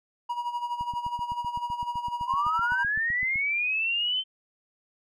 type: tone with tremolo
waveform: triangle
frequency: 960 Hz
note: B5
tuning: 49 cents flat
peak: -24 dBFS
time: 0.29-2.84 s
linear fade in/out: 10 ms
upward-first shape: sine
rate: 12 Hz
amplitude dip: 70%
type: click train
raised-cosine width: 5 ms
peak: -30 dBFS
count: 21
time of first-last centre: 0.81-3.358 s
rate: 7.85 Hz
type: linear sweep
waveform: sine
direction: up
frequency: 999 to 3100 Hz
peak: -24 dBFS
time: 2.26-4.24 s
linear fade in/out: 50 ms
effects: none